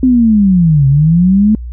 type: linear two-way sweep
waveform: sine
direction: down then up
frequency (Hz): 261.6 to 133.3 to 219.4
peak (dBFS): -5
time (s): 0.03-1.55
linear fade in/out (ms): 2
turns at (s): 0.87
effects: added 60 Hz sine -21 dBFS peak until 1.72 s

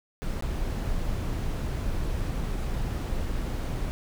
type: noise with dropouts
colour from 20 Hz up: brown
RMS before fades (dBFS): -29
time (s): 0.22-3.91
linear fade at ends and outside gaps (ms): 0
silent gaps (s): 0.408-0.424
effects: none

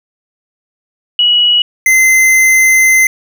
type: tone pair in turn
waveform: sine / square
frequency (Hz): 2921 / 2065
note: F#7 / C7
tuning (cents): -23 / -23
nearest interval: tritone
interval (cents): 600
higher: first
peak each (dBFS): -6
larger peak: neither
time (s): 1.19-1.62 / 1.86-3.07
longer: second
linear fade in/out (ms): 2
effects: none

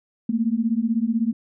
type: beating tone pair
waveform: sine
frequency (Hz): 220 / 236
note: A3 / A#3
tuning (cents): 0 / +22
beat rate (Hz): 16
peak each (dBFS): -22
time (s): 0.29-1.33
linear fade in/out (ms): 5
effects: none

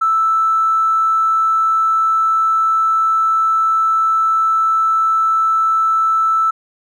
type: tone with tanh clipping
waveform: triangle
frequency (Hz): 1318.5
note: E6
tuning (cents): 0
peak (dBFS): -11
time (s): 0.01-6.51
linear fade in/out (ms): 10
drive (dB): 2
effects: none

